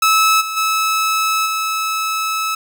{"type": "tone with level steps", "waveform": "sawtooth", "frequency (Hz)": 1300, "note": "E6", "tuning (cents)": -24, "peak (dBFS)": [-7, -18, -11, -14], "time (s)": [0.02, 2.55], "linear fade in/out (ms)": 5, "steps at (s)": [0.4, 0.56, 1.45], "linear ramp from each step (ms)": 20, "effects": []}